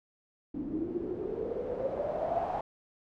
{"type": "noise with low-pass filter sweep", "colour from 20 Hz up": "white", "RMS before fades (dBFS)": -34, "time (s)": [0.54, 2.61], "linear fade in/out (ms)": 5, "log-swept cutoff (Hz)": [280, 780], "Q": 9.2, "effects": []}